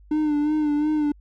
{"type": "tone with vibrato", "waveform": "triangle", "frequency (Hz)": 300.2, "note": "D4", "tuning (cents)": 38, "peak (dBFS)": -17, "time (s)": [0.11, 1.12], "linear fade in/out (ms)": 5, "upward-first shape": "sine", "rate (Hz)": 2.8, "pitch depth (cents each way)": 44, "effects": ["added 50 Hz sine -47 dBFS peak until 1.2 s"]}